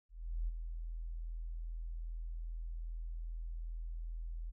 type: tone with ADSR envelope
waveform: sine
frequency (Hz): 41.25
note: E1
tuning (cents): +2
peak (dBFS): -32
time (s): 0.09-4.52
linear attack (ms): 390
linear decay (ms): 22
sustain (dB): -7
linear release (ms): 30
effects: none